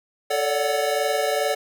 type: chord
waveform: square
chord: D major seventh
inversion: second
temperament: equal with one note detuned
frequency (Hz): 440 / 565 / 587.3 / 740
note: A4 / C#5 / D5 / F#5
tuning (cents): 0 / +33 / 0 / 0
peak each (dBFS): -27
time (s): 0.3-1.55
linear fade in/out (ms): 10
effects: none